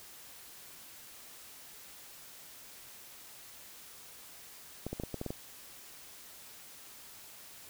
clicks, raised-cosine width 2 ms, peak -23 dBFS, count 8, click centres 4.866 / 4.93 / 4.999 / 5.036 / 5.143 / 5.214 / 5.263 / 5.305 s, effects white hiss -52 dBFS RMS until 7.69 s

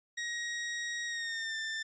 sawtooth tone with pitch glide, 1889 to 1783 Hz, A#6 to A6, +22 to +22 cents, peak -31 dBFS, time 0.17-1.83 s, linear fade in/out 10 ms, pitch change -100 cents, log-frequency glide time 1.06-1.56 s, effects resampled to 16000 Hz

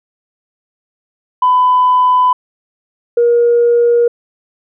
sine tone pair in turn, 1002 / 474.5 Hz, B5 / A#4, +25 / +31 cents, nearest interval octave + minor second, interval 1294 cents, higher first, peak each -6 dBFS, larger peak neither, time 1.42-2.33 / 3.17-4.08 s, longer neither, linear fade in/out 5 ms, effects tanh soft clip ceiling -3 dBFS

